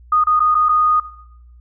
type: tone with dropouts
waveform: sine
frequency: 1236 Hz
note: D#6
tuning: 12 cents flat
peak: -11 dBFS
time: 0.12-1 s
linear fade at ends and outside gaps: 5 ms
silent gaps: 0.239-0.269 / 0.395-0.402 / 0.546-0.55 / 0.687-0.691 s
effects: noise-tail reverb RT60 0.8 s tail -17 dB re dry + added 60 Hz sine -41 dBFS peak until 1.6 s